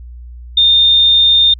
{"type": "tone", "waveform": "sine", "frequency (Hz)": 3634, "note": "A#7", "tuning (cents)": -45, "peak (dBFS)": -6, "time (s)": [0.57, 1.54], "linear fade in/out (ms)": 5, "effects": ["added 60 Hz sine -29 dBFS peak until 1.59 s"]}